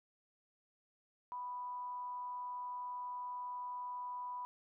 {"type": "tone with amplitude modulation", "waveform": "sine", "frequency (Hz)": 987.8, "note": "B5", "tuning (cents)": 0, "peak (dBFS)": -39, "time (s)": [1.32, 4.45], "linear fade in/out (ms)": 0, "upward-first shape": "sine", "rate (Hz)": 250, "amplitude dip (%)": 25, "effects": []}